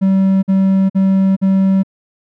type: tone bursts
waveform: triangle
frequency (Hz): 192.2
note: G3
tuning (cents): -34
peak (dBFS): -7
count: 4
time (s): 0.01-1.834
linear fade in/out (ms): 20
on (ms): 420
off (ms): 48
effects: none